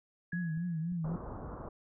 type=tone with exponential decay; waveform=sine; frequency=1673 Hz; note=G#6; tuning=12 cents sharp; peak=-38 dBFS; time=0.32-0.97 s; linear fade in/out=5 ms; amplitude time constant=140 ms
type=tone with vibrato; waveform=sine; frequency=167.6 Hz; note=E3; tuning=29 cents sharp; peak=-32 dBFS; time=0.33-1.16 s; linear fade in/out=2 ms; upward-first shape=triangle; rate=3.8 Hz; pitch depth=130 cents each way
type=clicks; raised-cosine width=5 ms; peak=-40 dBFS; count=3; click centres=0.575 / 0.921 / 1.37 s
type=low-pass noise; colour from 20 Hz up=pink; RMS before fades=-43 dBFS; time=1.04-1.69 s; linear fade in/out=5 ms; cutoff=1300 Hz; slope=48 dB/octave
effects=none